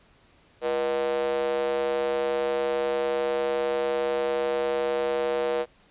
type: tone with high-pass filter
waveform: square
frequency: 68.8 Hz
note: C#2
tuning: 12 cents flat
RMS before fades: -26 dBFS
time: 0.61-5.66 s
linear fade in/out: 50 ms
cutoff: 510 Hz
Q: 5.5
effects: pink hiss -59 dBFS RMS until 5.9 s + resampled to 8000 Hz